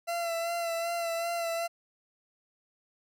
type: tone with vibrato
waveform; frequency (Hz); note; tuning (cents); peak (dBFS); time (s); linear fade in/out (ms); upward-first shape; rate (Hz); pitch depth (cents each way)
40% pulse; 676; E5; +43; -29; 0.07-1.68; 20; sine; 2.6; 27
effects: none